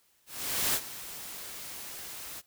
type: noise with ADSR envelope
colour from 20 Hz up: white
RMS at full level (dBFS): -27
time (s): 0.26-2.42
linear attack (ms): 480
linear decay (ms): 61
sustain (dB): -15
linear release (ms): 33
effects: white hiss -68 dBFS RMS until 2.46 s